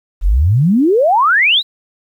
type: exponential sweep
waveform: sine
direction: up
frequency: 38.16 to 4098 Hz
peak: -8 dBFS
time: 0.21-1.63 s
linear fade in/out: 50 ms
effects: 8-bit

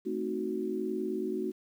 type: chord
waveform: sine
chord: A diminished seventh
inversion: none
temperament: equal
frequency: 220 / 261.6 / 311.1 / 370 Hz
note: A3 / C4 / Eb4 / Gb4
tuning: 0 / 0 / 0 / 0 cents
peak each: -37 / -39 / -37 / -33 dBFS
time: 0.05-1.52 s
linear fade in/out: 20 ms
effects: 10-bit

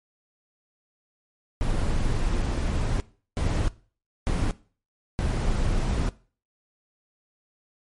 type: noise bursts at uneven times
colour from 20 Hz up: brown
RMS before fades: -24 dBFS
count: 4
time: 1.61-3 / 3.37-3.68 / 4.27-4.51 / 5.19-6.09 s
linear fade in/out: 0 ms
effects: noise-tail reverb RT60 0.4 s tail -19 dB re dry + MP3 48 kbps

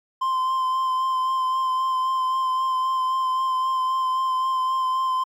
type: tone with vibrato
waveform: triangle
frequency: 1040 Hz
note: C6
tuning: 11 cents flat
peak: -18 dBFS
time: 0.21-5.24 s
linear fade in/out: 10 ms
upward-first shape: sine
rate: 3.8 Hz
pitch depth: 17 cents each way
effects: MP3 96 kbps

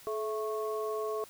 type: tone cluster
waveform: sine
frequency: 430.5 / 661 / 1100 Hz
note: A4 / E5 / C#6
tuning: -38 / +5 / -14 cents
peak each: -33 / -39 / -38 dBFS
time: 0.07-1.24 s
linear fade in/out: 0 ms
effects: white hiss -54 dBFS RMS until 1.29 s

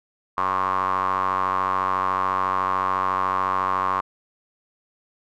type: tone with band-pass filter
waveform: square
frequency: 46.96 Hz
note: F#1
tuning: 26 cents sharp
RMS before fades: -23 dBFS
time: 0.37-4.01 s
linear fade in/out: 10 ms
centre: 1100 Hz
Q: 8.8
effects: none

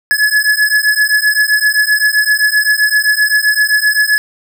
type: beating tone pair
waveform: square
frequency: 1700 / 1707.7 Hz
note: G#6 / G#6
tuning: +40 / +48 cents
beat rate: 7.7 Hz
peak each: -13 dBFS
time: 0.11-4.18 s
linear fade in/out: 0 ms
effects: none

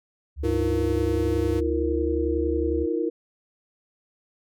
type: tone with pitch glide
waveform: sine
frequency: 71.2 to 72.36 Hz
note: C#2 to D2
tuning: +47 to -25 cents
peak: -27 dBFS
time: 0.36-2.87 s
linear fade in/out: 50 ms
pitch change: +28 cents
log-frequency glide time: 0.56-2.31 s
type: tone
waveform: square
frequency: 100.5 Hz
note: G2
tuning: 44 cents sharp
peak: -29 dBFS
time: 0.43-1.61 s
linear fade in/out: 20 ms
type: chord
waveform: sine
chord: Eb suspended second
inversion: none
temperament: equal with one note detuned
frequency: 318.2 / 349.2 / 466.2 Hz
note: Eb4 / F4 / Bb4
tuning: +39 / 0 / 0 cents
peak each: -27 dBFS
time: 0.43-3.1 s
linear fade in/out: 10 ms
effects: none

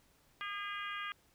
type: harmonic tone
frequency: 406.5 Hz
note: G#4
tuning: 37 cents flat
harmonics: 3 / 4 / 5 / 6 / 7 / 8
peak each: -42 / -44 / -46 / -48 / -49 / -50 dBFS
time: 0.41-1.12 s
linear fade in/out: 0 ms
effects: pink hiss -69 dBFS RMS until 1.34 s

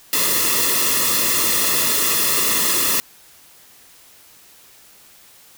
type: noise with comb filter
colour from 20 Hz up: white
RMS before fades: -18 dBFS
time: 0.13-3 s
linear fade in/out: 0 ms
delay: 1.3 ms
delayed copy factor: -0.9
effects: white hiss -48 dBFS RMS until 5.57 s

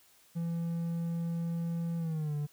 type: tone with pitch glide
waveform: triangle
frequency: 168.1 to 147.19 Hz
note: E3 to D3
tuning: +34 to +4 cents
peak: -29 dBFS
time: 0.35-2.47 s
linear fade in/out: 20 ms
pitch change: -230 cents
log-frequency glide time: 1.98-2.35 s
effects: white hiss -63 dBFS RMS until 2.52 s

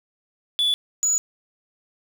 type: tone pair in turn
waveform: sine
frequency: 3444 / 6888 Hz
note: A7 / A8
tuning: -38 / -38 cents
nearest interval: octave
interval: 1200 cents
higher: second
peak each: -15 dBFS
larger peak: neither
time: 0.59-0.74 / 1.03-1.18 s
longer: neither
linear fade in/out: 0 ms
effects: tanh soft clip ceiling -17 dBFS + 7-bit

